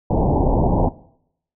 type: low-pass noise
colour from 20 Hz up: pink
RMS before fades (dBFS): -17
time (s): 0.1-0.89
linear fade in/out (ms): 5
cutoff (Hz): 950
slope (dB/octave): 96
effects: noise-tail reverb RT60 0.7 s tail -19 dB re dry